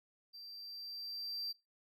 triangle tone with level ramp, 4699 Hz, D8, in tune, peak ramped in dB -48 to -36 dBFS, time 0.33-1.53 s, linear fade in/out 20 ms, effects noise-tail reverb RT60 0.2 s tail -18 dB re dry

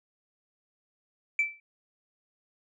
sine tone with exponential decay, 2326 Hz, D7, 17 cents flat, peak -18 dBFS, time 1.39-1.6 s, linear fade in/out 2 ms, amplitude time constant 44 ms, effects tanh soft clip ceiling -18 dBFS

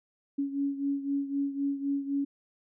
sine beating tone pair, 278.8 / 282.7 Hz, C#4 / C#4, +10 / +34 cents, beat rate 3.9 Hz, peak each -29 / -34 dBFS, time 0.38-2.25 s, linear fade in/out 10 ms, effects none

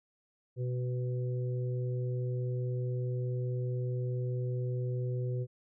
harmonic tone, 124.7 Hz, B2, 17 cents sharp, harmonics 1 / 3 / 4, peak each -31 / -41 / -43 dBFS, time 0.56-5.47 s, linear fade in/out 50 ms, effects none

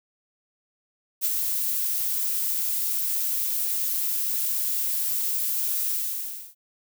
violet noise with ADSR envelope, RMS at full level -22 dBFS, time 1.21-6.55 s, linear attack 40 ms, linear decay 36 ms, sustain -4 dB, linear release 640 ms, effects none

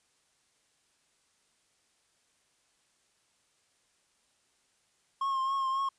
triangle tone with vibrato, 1075 Hz, C6, 47 cents sharp, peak -26 dBFS, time 5.21-5.89 s, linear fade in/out 5 ms, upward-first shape triangle, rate 3.7 Hz, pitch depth 39 cents each way, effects white hiss -71 dBFS RMS until 5.98 s + resampled to 22050 Hz

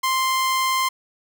sawtooth tone, 1047 Hz, C6, 1 cent sharp, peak -15 dBFS, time 0.03-0.89 s, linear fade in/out 10 ms, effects none

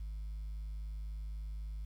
sine tone, 51.91 Hz, G#1, in tune, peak -36 dBFS, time 0-1.85 s, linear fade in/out 5 ms, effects tanh soft clip ceiling -38 dBFS + 11-bit

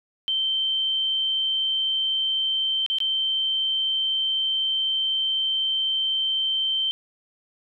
sine tone with dropouts, 3114 Hz, G7, 12 cents flat, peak -21 dBFS, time 0.28-6.91 s, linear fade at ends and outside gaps 0 ms, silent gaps 2.863-2.9 / 2.985-3.003 s, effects none

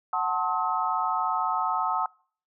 sine chord, F# diminished seventh, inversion none, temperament just, 740 / 888 / 1065.6 / 1278.7 Hz, F#5 / A5 / C6 / Eb6, 0 / +16 / +31 / +47 cents, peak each -30 / -29 / -31 / -28 dBFS, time 0.13-2.06 s, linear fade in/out 2 ms, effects noise-tail reverb RT60 0.5 s tail -26 dB re dry

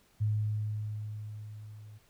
sine tone with level ramp, 106.4 Hz, G#2, 42 cents sharp, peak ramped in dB -25 to -47 dBFS, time 0.2-1.99 s, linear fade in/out 20 ms, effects pink hiss -66 dBFS RMS until 2.09 s

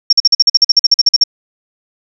sine tone bursts, 5500 Hz, F8, 27 cents flat, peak -3 dBFS, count 16, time 0.1-1.238 s, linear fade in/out 5 ms, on 28 ms, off 46 ms, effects none

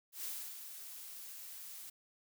blue noise with ADSR envelope, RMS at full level -41 dBFS, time 0.12-1.9 s, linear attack 120 ms, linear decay 310 ms, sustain -8 dB, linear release 8 ms, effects none

